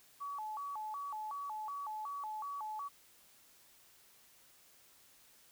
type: tone with vibrato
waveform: sine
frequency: 987.8 Hz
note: B5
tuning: in tune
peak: -39 dBFS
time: 0.2-2.89 s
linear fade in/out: 20 ms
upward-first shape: square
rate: 2.7 Hz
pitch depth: 240 cents each way
effects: white hiss -64 dBFS RMS until 5.51 s